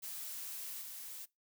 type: noise with level steps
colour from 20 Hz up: blue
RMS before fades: -44 / -47 dBFS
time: 0.02-1.26 s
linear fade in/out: 20 ms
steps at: 0.81 s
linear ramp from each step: 10 ms
effects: noise-tail reverb RT60 0.2 s tail -22 dB re dry